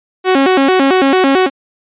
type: tone with vibrato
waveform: sawtooth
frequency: 318.7 Hz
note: D#4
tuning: 42 cents sharp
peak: -4 dBFS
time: 0.24-1.5 s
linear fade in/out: 50 ms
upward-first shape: square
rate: 4.5 Hz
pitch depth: 270 cents each way
effects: resampled to 8000 Hz